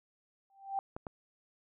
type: tone with exponential growth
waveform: sine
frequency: 784 Hz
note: G5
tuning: in tune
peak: -28 dBFS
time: 0.5-0.79 s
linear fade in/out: 1 ms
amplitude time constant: 61 ms
type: clicks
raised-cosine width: 1 ms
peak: -26 dBFS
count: 2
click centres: 0.965 / 1.068 s
effects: none